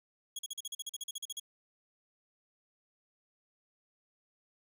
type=tone bursts; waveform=20% pulse; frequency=3322 Hz; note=G#7; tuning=in tune; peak=-32 dBFS; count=15; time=0.36-1.398 s; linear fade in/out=5 ms; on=30 ms; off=42 ms; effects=none

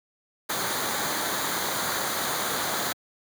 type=noise with comb filter; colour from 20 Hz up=pink; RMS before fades=-28 dBFS; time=0.49-2.93 s; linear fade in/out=10 ms; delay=0.37 ms; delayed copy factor=-0.6; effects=high-pass 150 Hz 12 dB/octave

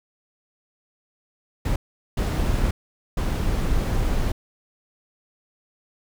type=noise bursts at uneven times; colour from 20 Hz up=brown; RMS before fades=-22 dBFS; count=3; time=1.65-1.76 / 2.17-2.71 / 3.17-4.32 s; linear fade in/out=5 ms; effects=none

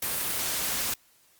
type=noise; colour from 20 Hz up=white; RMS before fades=-29 dBFS; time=0.02-0.94 s; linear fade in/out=5 ms; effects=white hiss -62 dBFS RMS until 1.39 s + Opus 32 kbps

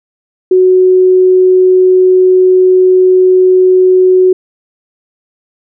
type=tone; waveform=sine; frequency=370 Hz; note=F#4; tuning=in tune; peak=-3 dBFS; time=0.51-4.33 s; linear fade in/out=5 ms; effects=none

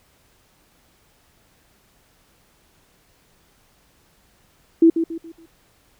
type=tone with echo; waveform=sine; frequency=329.6 Hz; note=E4; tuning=in tune; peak=-8 dBFS; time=4.82-4.9 s; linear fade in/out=5 ms; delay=140 ms; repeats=4; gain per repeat=-9 dB; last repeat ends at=5.46 s; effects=pink hiss -59 dBFS RMS until 5.99 s

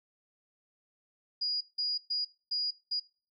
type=tone bursts at uneven times; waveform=sine; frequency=4882 Hz; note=D#8; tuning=34 cents flat; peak=-29 dBFS; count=5; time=1.41-1.61 / 1.78-1.98 / 2.1-2.25 / 2.51-2.71 / 2.91-3 s; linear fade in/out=10 ms; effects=noise-tail reverb RT60 0.4 s tail -21 dB re dry

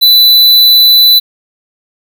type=tone; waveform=square; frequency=3989 Hz; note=B7; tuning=17 cents sharp; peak=-3 dBFS; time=0.01-1.2 s; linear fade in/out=20 ms; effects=7-bit

